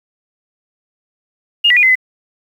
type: tone with pitch steps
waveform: sine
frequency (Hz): 2840 / 1954 / 2447 / 2052 / 2022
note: F7 / B6 / D#7 / C7 / B6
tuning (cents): +28 / -19 / -29 / -34 / +40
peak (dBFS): -7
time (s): 1.64-1.955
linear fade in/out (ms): 10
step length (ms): 63
effects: 7-bit